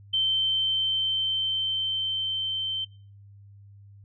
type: tone with level ramp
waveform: sine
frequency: 3104 Hz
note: G7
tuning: 18 cents flat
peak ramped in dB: -21 to -27 dBFS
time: 0.13-2.85 s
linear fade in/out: 10 ms
effects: noise-tail reverb RT60 0.4 s tail -21 dB re dry + added 100 Hz sine -47 dBFS peak until 4.04 s